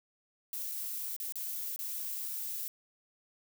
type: noise with dropouts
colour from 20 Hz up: violet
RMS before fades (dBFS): -38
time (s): 0.53-2.68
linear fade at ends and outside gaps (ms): 0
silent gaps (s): 0.715-0.719 / 1.164-1.201 / 1.323-1.356 / 1.761-1.791
effects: none

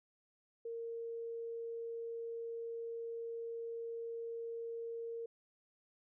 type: tone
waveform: sine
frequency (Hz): 461.8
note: A#4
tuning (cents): -16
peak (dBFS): -40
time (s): 0.65-5.26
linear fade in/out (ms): 5
effects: none

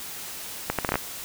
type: accelerating click train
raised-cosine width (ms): 0.5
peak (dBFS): -8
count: 7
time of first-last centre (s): 0.7-0.956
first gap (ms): 87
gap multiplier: 0.7
effects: white hiss -37 dBFS RMS until 1.24 s

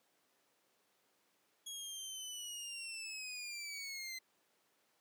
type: linear sweep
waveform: 20% pulse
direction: down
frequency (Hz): 3322 to 2050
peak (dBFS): -38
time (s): 1.66-4.19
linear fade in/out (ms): 10
effects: pink hiss -75 dBFS RMS until 5 s + high-pass 300 Hz 12 dB/octave

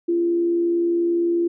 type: tone with frequency modulation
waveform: sine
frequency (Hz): 342.2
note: F4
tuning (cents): -35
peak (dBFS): -17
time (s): 0.08-1.48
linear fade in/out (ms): 10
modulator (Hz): 71.4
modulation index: 0.21
effects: none

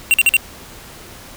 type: tone bursts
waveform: square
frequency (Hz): 2751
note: F7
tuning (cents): -27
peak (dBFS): -9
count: 4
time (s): 0.11-0.367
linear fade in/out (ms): 0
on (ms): 29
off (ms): 47
effects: pink hiss -38 dBFS RMS until 1.36 s

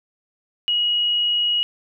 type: tone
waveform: sine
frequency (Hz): 2900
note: F#7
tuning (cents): -35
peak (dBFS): -17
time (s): 0.68-1.63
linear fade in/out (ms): 0
effects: none

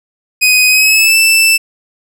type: tone with pitch glide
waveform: sawtooth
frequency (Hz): 2503 to 2652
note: D#7 to E7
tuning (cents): +10 to +10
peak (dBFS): -3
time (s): 0.41-1.58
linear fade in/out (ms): 20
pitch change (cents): +100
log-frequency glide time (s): 0.68-1.16
effects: none

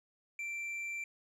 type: tone with tanh clipping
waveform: triangle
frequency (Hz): 2349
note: D7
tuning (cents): 0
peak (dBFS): -38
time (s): 0.39-1.04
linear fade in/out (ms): 2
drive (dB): 9
effects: none

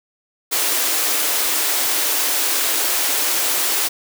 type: high-pass noise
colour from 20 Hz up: white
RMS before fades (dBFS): -19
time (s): 0.51-3.89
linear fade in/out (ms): 20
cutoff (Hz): 270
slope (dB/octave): 96
effects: none

